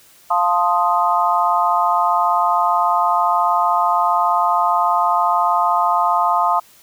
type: chord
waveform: sine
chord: F dominant seventh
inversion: none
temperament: equal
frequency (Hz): 698.5 / 880 / 1046.5 / 1244.5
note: F5 / A5 / C6 / Eb6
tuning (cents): 0 / 0 / 0 / 0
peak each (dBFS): -19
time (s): 0.3-6.6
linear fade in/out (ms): 10
effects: white hiss -49 dBFS RMS until 6.82 s